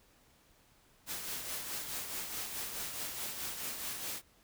white noise with tremolo, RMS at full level -38 dBFS, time 1.06-4.22 s, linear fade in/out 50 ms, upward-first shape triangle, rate 4.7 Hz, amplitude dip 50%, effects pink hiss -66 dBFS RMS until 4.43 s

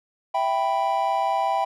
triangle chord, E minor, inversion none, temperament equal, 659.3 / 784 / 987.8 Hz, E5 / G5 / B5, 0 / 0 / 0 cents, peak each -25 / -21 / -24 dBFS, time 0.34-1.65 s, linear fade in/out 10 ms, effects none

